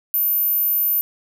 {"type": "tone", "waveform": "sine", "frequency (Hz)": 13540, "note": "G#9", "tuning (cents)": 32, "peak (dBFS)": -16, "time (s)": [0.14, 1.01], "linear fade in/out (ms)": 0, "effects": []}